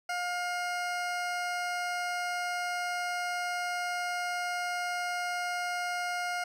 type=tone; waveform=20% pulse; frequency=711 Hz; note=F5; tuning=31 cents sharp; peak=-26 dBFS; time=0.09-6.44 s; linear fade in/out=5 ms; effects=low-pass 9000 Hz 12 dB/octave + 11-bit